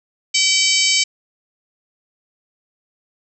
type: harmonic tone with a mistuned harmonic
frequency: 766 Hz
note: G5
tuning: 40 cents flat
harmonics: 3 / 4 / 5 / 6 / 7 / 8 / 9 / 10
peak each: -20 / -20 / -25 / -20 / -22 / -24 / -26 / -22 dBFS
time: 0.34-1.04 s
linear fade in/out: 10 ms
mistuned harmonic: 9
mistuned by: -42 cents
effects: none

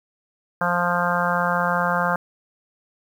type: harmonic tone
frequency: 175.4 Hz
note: F3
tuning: 8 cents sharp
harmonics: 1 / 3 / 4 / 5 / 6 / 7 / 8 / 9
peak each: -27 / -27 / -27 / -27 / -27 / -27 / -27 / -27 dBFS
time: 0.61-2.16 s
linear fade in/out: 2 ms
effects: 8-bit

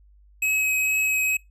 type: tone with vibrato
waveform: square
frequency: 2551 Hz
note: D#7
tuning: 43 cents sharp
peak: -21 dBFS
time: 0.42-1.37 s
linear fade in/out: 5 ms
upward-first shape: triangle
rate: 2.2 Hz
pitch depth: 11 cents each way
effects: noise-tail reverb RT60 0.2 s tail -25 dB re dry + added 50 Hz sine -51 dBFS peak until 1.5 s

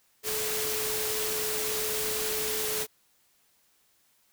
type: tone in noise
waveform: sine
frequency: 431.5 Hz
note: A4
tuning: 34 cents flat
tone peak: -34 dBFS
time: 0.23-2.87 s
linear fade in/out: 50 ms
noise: white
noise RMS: -31 dBFS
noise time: 0.23-2.87 s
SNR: -6 dB
effects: white hiss -67 dBFS RMS until 4.32 s

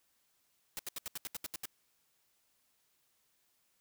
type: noise bursts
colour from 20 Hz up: white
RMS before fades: -40 dBFS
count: 10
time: 0.77-1.655 s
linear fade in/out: 0 ms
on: 21 ms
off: 75 ms
effects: white hiss -75 dBFS RMS until 3.8 s

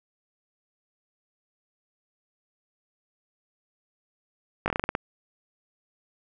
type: slowing click train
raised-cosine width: 0.5 ms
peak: -10 dBFS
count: 9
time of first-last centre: 4.66-4.951 s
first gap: 19 ms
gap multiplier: 1.18
effects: none

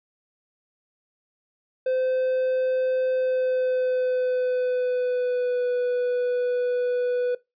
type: tone with pitch glide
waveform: triangle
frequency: 515 to 493.2 Hz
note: C5 to B4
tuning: -28 to -2 cents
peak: -19 dBFS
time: 1.86-7.35 s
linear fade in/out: 5 ms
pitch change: -74 cents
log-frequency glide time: 3.12-5.68 s
effects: noise-tail reverb RT60 0.2 s tail -20 dB re dry + resampled to 11025 Hz

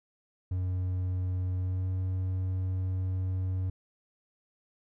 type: tone with pitch glide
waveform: triangle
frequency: 91.7 to 93.03 Hz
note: F#2 to F#2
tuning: -15 to +10 cents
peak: -26 dBFS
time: 0.51-3.7 s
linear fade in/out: 5 ms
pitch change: +25 cents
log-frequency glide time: 1.58-1.87 s
effects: none

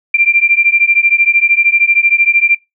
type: beating tone pair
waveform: sine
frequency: 2364 / 2377 Hz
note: D7 / D7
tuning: +11 / +20 cents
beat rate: 13 Hz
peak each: -10 dBFS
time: 0.14-2.55 s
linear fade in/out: 5 ms
effects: noise-tail reverb RT60 0.2 s tail -24 dB re dry

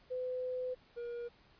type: tone pair in turn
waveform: sine / triangle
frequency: 506 / 476 Hz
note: B4 / A#4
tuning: +42 / +36 cents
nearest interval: minor second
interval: 106 cents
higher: first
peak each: -35 / -37 dBFS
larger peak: first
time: 0.1-0.75 / 0.96-1.29 s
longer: first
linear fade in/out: 20 ms
effects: pink hiss -65 dBFS RMS until 1.59 s + resampled to 11025 Hz

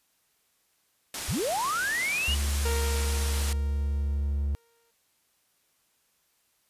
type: low-pass noise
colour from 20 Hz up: white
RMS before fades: -36 dBFS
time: 1.14-3.53 s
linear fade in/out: 2 ms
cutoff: 11000 Hz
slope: 24 dB/octave
type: linear sweep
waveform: sine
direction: up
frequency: 36.05 to 2960 Hz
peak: -26 dBFS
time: 1.28-2.35 s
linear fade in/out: 10 ms
type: tone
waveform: triangle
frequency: 71 Hz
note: C#2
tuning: 42 cents sharp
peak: -23 dBFS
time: 2.28-4.55 s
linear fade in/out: 0 ms
type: tone with exponential decay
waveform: sawtooth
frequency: 464.9 Hz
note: A#4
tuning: 5 cents flat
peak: -25 dBFS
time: 2.65-4.91 s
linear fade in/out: 5 ms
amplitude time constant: 490 ms
effects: white hiss -70 dBFS RMS until 6.69 s + resampled to 32000 Hz

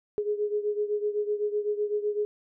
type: beating tone pair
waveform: sine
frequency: 415.4 / 423.3 Hz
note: G#4 / G#4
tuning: 0 / +33 cents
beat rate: 7.9 Hz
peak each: -27 / -31 dBFS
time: 0.18-2.25 s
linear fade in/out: 0 ms
effects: none

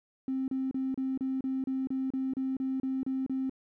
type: tone bursts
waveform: triangle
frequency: 264 Hz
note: C4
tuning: 16 cents sharp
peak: -25 dBFS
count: 14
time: 0.28-3.496 s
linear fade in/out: 2 ms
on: 200 ms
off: 32 ms
effects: tanh soft clip ceiling -26 dBFS

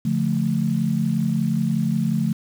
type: chord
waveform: sine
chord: D minor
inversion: none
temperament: equal with one note detuned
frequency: 143.23 / 174.61 / 220 Hz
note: D3 / F3 / A3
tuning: -43 / 0 / 0 cents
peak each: -24 / -23 / -22 dBFS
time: 0.05-2.33 s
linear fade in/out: 5 ms
effects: 7-bit

